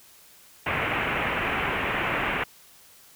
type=low-pass noise; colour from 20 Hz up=white; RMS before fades=-27 dBFS; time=0.66-2.44 s; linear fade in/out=5 ms; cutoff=2700 Hz; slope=48 dB/octave; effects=white hiss -53 dBFS RMS until 3.15 s